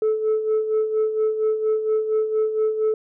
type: tone with tremolo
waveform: sine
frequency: 434.8 Hz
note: A4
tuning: 21 cents flat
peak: -14 dBFS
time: 0.02-2.94 s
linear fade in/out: 2 ms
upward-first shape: sine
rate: 4.3 Hz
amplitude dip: 65%
effects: tanh soft clip ceiling -15 dBFS